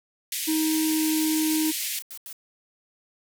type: band-pass noise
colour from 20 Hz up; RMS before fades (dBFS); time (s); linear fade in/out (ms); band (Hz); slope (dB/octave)
white; -30; 0.32-1.99; 2; 1900 to 15000; 48
type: tone with pitch glide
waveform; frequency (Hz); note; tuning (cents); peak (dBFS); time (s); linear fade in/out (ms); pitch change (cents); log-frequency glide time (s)
triangle; 314.5 to 312.7; D#4 to D#4; +19 to +9; -20; 0.47-1.72; 20; -10; 0.84-1.09
type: noise bursts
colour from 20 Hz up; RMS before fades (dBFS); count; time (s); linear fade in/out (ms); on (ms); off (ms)
blue; -39; 11; 0.73-2.328; 0; 68; 85
effects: none